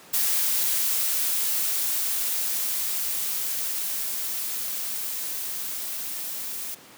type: noise with level ramp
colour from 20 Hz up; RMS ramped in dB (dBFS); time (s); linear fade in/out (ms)
blue; -23 to -33; 0.13-6.75; 10
effects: pink hiss -48 dBFS RMS until 6.97 s + high-pass 200 Hz 12 dB/octave